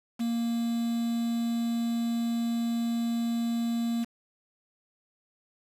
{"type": "tone with quantisation", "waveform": "triangle", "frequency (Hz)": 233.1, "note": "A#3", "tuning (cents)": 0, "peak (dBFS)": -24, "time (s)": [0.19, 4.05], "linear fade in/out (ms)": 20, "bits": 7, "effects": ["resampled to 32000 Hz"]}